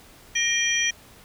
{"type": "tone cluster", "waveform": "sine", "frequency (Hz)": [1863, 2391, 3188, 5850], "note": ["A#6", "D7", "G7", "F#8"], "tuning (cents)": [-2, 30, 28, -21], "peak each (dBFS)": -26, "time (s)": [0.35, 0.91], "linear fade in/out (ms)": 10, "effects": ["pink hiss -50 dBFS RMS until 1.24 s"]}